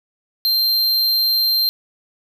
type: tone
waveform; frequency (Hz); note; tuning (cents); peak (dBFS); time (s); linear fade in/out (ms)
square; 4159; C8; -11; -15; 0.45-1.69; 0
effects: none